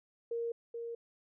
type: tone with echo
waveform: sine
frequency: 466.2 Hz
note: A#4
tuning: in tune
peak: -33 dBFS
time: 0.31-0.52 s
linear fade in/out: 5 ms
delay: 430 ms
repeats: 1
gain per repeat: -5 dB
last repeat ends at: 0.95 s
effects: none